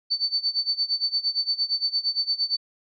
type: tone with tremolo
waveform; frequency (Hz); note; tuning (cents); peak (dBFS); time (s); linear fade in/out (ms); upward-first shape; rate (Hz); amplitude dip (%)
sine; 4531; C#8; +37; -19; 0.1-2.57; 20; sine; 8.7; 90
effects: none